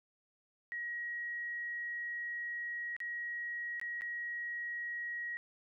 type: tone with dropouts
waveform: sine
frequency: 1900 Hz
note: A#6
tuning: 33 cents sharp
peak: -37 dBFS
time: 0.72-5.37 s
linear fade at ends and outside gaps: 0 ms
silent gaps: 2.965-3.003 / 3.798-3.814 / 4.01-4.019 s
effects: none